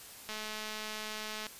click train, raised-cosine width 0.2 ms, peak -23 dBFS, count 254, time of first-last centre 0.29-1.467 s, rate 215 Hz, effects white hiss -50 dBFS RMS until 1.59 s + resampled to 32000 Hz

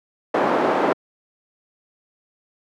pink band-pass noise, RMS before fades -19 dBFS, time 0.34-0.93 s, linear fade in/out 5 ms, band 320 to 1000 Hz, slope 12 dB/octave, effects high-pass 200 Hz 12 dB/octave

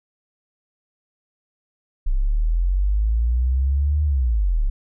sine linear two-way sweep, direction up then down, 30.87 to 75.9 to 30.87 Hz, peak -16 dBFS, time 2.06-4.7 s, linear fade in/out 10 ms, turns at 4.04 s, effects none

